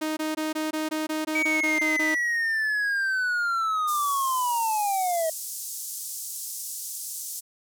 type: tone bursts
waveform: sawtooth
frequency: 311.1 Hz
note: D#4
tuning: in tune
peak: -22 dBFS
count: 12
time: 0.01-2.15 s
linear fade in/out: 10 ms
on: 160 ms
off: 20 ms
type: linear sweep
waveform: triangle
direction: down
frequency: 2285 to 630 Hz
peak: -21 dBFS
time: 1.35-5.3 s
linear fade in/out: 5 ms
type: band-pass noise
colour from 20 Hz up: pink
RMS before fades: -35 dBFS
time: 3.87-7.41 s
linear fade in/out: 20 ms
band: 6200 to 15000 Hz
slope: 24 dB/octave
effects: none